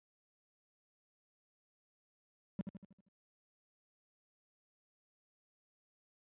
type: tone with echo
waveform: triangle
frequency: 194.6 Hz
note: G3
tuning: 12 cents flat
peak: -31 dBFS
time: 2.59-2.61 s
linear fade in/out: 0 ms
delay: 79 ms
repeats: 6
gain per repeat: -6 dB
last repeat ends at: 3.084 s
effects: high-pass 80 Hz 12 dB/octave + resampled to 8000 Hz